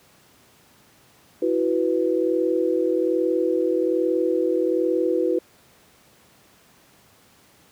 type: chord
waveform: sine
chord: E suspended second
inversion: none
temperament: just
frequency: 329.6 / 370.8 / 494.4 Hz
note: E4 / F#4 / B4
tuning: 0 / +4 / +2 cents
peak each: -23 dBFS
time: 1.42-5.39 s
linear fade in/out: 5 ms
effects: pink hiss -55 dBFS RMS until 7.71 s + high-pass 100 Hz 12 dB/octave